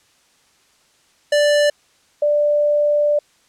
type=tone pair in turn; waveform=square / sine; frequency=587.3 / 589.6 Hz; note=D5 / D5; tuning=0 / +7 cents; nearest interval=unison; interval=7 cents; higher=second; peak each=-13 dBFS; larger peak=neither; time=1.32-1.7 / 2.22-3.19 s; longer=second; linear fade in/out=5 ms; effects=white hiss -57 dBFS RMS until 3.48 s + low-pass 8000 Hz 12 dB/octave